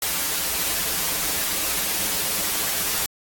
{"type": "noise with comb filter", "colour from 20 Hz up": "white", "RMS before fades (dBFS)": -24, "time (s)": [0.02, 3.06], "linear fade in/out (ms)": 2, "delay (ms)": 8.2, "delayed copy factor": -0.9, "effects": ["AAC 64 kbps"]}